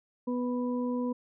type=harmonic tone; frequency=246.9 Hz; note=B3; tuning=in tune; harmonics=1 / 2 / 4; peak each=-29 / -35 / -41 dBFS; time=0.27-1.13 s; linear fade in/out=10 ms; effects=none